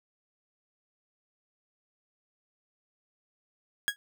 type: tone with exponential decay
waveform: 30% pulse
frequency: 1654 Hz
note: G#6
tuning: 8 cents flat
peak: -18 dBFS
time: 3.88-3.96 s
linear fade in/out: 0 ms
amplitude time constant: 16 ms
effects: none